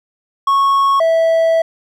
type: tone pair in turn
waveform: triangle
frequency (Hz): 1102 / 655.3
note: C#6 / E5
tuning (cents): -11 / -10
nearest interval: major sixth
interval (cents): 899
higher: first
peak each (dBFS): -8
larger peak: neither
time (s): 0.47-1 / 1-1.62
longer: second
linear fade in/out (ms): 5
effects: none